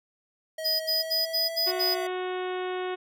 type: tone with pitch glide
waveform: square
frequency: 636 to 671.5 Hz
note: D#5 to E5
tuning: +38 to +32 cents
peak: -33 dBFS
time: 0.58-2.07 s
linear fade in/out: 5 ms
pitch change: +94 cents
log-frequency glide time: 0.79-1.87 s
type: tone bursts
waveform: square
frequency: 4978 Hz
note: D#8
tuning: in tune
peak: -24 dBFS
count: 6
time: 0.64-1.95 s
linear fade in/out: 20 ms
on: 160 ms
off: 70 ms
type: harmonic tone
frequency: 367 Hz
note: F#4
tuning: 14 cents flat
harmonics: 1 / 2 / 3 / 4 / 5 / 6 / 7 / 8 / 9 / 10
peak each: -30 / -36 / -40 / -42 / -44 / -46 / -47 / -48 / -49 / -50 dBFS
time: 1.66-2.96 s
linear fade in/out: 20 ms
effects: none